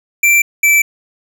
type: tone pair in turn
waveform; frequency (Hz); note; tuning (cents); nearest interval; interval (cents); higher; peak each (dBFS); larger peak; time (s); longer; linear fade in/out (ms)
square; 2349 / 2323; D7 / D7; 0 / -20; unison; 20; first; -8; neither; 0.23-0.42 / 0.63-0.82; neither; 5
effects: none